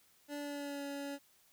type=tone with pitch glide; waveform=25% pulse; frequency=290.1 to 282 Hz; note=D4 to C#4; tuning=-21 to +30 cents; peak=-36 dBFS; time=0.28-1.19 s; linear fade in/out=50 ms; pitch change=-49 cents; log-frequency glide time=0.38-0.84 s; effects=white hiss -68 dBFS RMS until 1.52 s